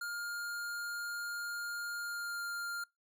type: tone with pitch glide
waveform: square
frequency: 1411 to 1399.6 Hz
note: F6 to F6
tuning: +17 to +3 cents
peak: -38 dBFS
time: 0.01-2.84 s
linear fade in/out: 5 ms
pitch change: -14 cents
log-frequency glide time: 1.97-2.44 s
effects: noise-tail reverb RT60 0.2 s tail -24 dB re dry